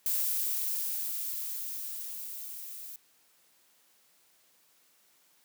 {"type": "noise with level ramp", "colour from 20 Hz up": "violet", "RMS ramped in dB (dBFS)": [-29, -44], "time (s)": [0.06, 2.96], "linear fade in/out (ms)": 2, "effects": ["white hiss -66 dBFS RMS until 5.44 s", "high-pass 150 Hz 12 dB/octave"]}